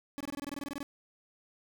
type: tone bursts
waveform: 40% pulse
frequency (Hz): 283.2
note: C#4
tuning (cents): +37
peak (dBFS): -35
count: 14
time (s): 0.18-0.829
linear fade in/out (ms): 0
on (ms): 25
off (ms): 23
effects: none